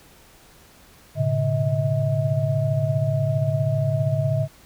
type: tone cluster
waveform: sine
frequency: 109.8 / 126.9 / 142.3 / 639 Hz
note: A2 / B2 / C#3 / D#5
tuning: -3 / +47 / +46 / +46 cents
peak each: -24 / -28 / -22 / -26 dBFS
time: 1.15-4.48 s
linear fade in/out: 50 ms
effects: pink hiss -51 dBFS RMS until 4.65 s